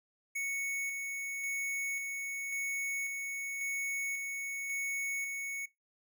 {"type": "tone with tremolo", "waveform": "square", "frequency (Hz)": 2217, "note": "C#7", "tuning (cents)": 0, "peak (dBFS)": -34, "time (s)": [0.35, 5.66], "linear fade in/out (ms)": 10, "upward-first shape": "square", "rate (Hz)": 0.92, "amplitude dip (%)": 30, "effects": ["noise-tail reverb RT60 0.2 s tail -21 dB re dry"]}